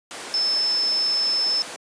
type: tone in noise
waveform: sine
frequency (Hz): 5260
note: E8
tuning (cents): -5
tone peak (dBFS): -19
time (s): 0.34-1.62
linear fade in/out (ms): 0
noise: pink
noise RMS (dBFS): -33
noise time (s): 0.11-1.76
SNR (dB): +11
effects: high-pass 400 Hz 12 dB/octave + resampled to 22050 Hz